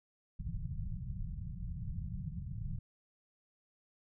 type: low-pass noise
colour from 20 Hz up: pink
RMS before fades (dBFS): -40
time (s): 0.39-2.79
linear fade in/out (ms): 5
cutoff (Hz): 190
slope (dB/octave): 96
effects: none